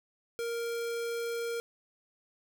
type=tone; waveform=square; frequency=466.7 Hz; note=A#4; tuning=2 cents sharp; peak=-33 dBFS; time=0.39-1.6 s; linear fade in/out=0 ms; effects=none